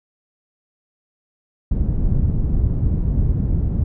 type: low-pass noise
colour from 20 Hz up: pink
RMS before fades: -18 dBFS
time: 1.71-3.84 s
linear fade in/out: 5 ms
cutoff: 150 Hz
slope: 12 dB/octave
effects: none